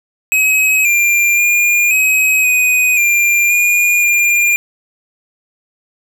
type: tone with pitch steps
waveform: square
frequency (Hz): 2548 / 2385 / 2415 / 2538 / 2497 / 2388 / 2429 / 2403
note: D#7 / D7 / D7 / D#7 / D#7 / D7 / D#7 / D7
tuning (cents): +41 / +26 / +48 / +34 / +6 / +28 / -42 / +39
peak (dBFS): -10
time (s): 0.32-4.56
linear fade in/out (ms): 0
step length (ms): 530
effects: none